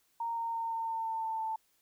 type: tone with pitch steps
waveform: sine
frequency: 926 / 920.1 / 914.3 / 908.5 / 902.8 / 897 / 891.4 / 885.7 Hz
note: A#5 / A#5 / A#5 / A#5 / A5 / A5 / A5 / A5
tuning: -12 / -23 / -34 / -45 / +44 / +33 / +22 / +11 cents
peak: -32 dBFS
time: 0.2-1.56 s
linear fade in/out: 5 ms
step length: 170 ms
effects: white hiss -72 dBFS RMS until 1.81 s